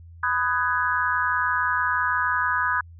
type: chord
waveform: sine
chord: G# minor seventh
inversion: first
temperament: just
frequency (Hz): 996.7 / 1245.9 / 1495.1 / 1661.2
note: B5 / D#6 / F#6 / G#6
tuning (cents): +16 / +2 / +18 / 0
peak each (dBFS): -26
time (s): 0.23-2.81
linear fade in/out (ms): 5
effects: added 84 Hz sine -42 dBFS peak until 2.99 s